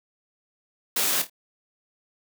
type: noise with echo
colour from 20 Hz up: white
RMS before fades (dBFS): -24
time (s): 0.96-1.22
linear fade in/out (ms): 5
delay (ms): 26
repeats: 3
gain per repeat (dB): -10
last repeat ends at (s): 1.298
effects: high-pass 200 Hz 12 dB/octave